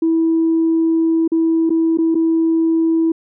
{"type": "tone with dropouts", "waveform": "sine", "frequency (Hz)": 326.7, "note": "E4", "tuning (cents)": -15, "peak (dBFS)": -11, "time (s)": [0.02, 3.12], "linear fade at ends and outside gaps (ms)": 5, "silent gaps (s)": [[1.278, 1.318], [1.695, 1.703], [1.974, 1.985], [2.146, 2.152]], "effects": ["tanh soft clip ceiling -8 dBFS"]}